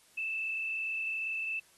sine tone with frequency modulation, 2637 Hz, E7, in tune, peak -32 dBFS, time 0.17-1.6 s, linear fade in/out 10 ms, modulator 37.4 Hz, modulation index 1.1, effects white hiss -63 dBFS RMS until 1.77 s + AAC 32 kbps

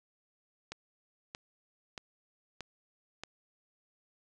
click train, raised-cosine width 0.2 ms, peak -23 dBFS, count 5, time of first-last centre 0.72-3.236 s, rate 1.59 Hz, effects resampled to 22050 Hz + 10-bit

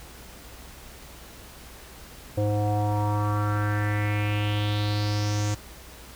square tone with low-pass filter sweep, 104.2 Hz, G#2, 6 cents sharp, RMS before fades -25 dBFS, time 2.37-5.55 s, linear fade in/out 10 ms, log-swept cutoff 550 to 7000 Hz, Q 4.2, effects added 60 Hz sine -48 dBFS peak until 6.15 s + pink hiss -46 dBFS RMS until 6.15 s

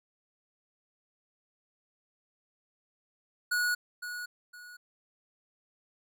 square tone with echo, 1459 Hz, F#6, 25 cents flat, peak -27 dBFS, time 3.51-3.75 s, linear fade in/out 10 ms, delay 510 ms, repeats 2, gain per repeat -10 dB, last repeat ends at 4.77 s, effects none

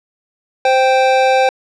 square tone pair together, 521.9 / 784 Hz, C5 / G5, -4 / 0 cents, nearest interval perfect fifth, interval 704 cents, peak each -13 dBFS, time 0.65-1.49 s, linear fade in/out 2 ms, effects low-pass 4000 Hz 12 dB/octave

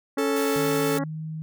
harmonic tone, 277.2 Hz, C#4, in tune, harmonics 1 / 2 / 3 / 4 / 5 / 6 / 7, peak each -26 / -32 / -36 / -38 / -40 / -42 / -43 dBFS, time 0.17-1.04 s, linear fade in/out 5 ms
45% pulse tone, 440 Hz, A4, in tune, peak -24 dBFS, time 0.18-0.98 s, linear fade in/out 5 ms
white high-pass noise, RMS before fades -36 dBFS, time 0.36-0.99 s, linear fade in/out 5 ms, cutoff 410 Hz, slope 96 dB/octave
sine tone with pitch glide, 152.6 to 157.62 Hz, D#3 to D#3, -33 to +23 cents, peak -30 dBFS, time 0.56-1.42 s, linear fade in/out 0 ms, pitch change +56 cents, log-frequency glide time 0.73-1.22 s
effects none

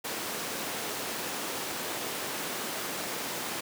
pink high-pass noise, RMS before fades -35 dBFS, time 0.04-3.61 s, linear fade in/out 10 ms, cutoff 270 Hz, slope 12 dB/octave, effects none

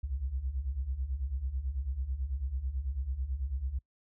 sine beating tone pair, 60.1 / 69.2 Hz, B1 / C#2, -46 / -2 cents, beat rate 9.1 Hz, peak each -37 / -33 dBFS, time 0.03-3.79 s, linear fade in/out 10 ms, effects noise-tail reverb RT60 0.1 s tail -24 dB re dry

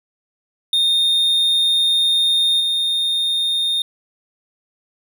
triangle tone with level steps, 3664 Hz, A#7, 31 cents flat, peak -12 / -15 dBFS, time 0.73-3.82 s, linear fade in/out 2 ms, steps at 2.6 s, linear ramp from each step 5 ms, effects none

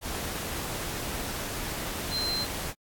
sine tone in noise, 4117 Hz, C8, 29 cents flat, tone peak -28 dBFS, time 2.1-2.47 s, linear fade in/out 50 ms, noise pink, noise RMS -34 dBFS, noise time 0.01-2.74 s, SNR +3 dB, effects AAC 64 kbps

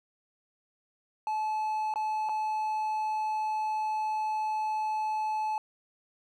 triangle tone with dropouts, 863 Hz, A5, 34 cents flat, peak -26 dBFS, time 1.27-5.58 s, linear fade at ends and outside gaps 1 ms, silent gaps 1.939-1.958 / 2.289-2.293 s, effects none

